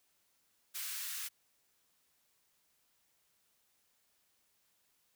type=high-pass noise; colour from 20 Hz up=white; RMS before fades=-41 dBFS; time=0.74-1.29 s; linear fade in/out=20 ms; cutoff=1300 Hz; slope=24 dB/octave; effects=white hiss -75 dBFS RMS until 5.15 s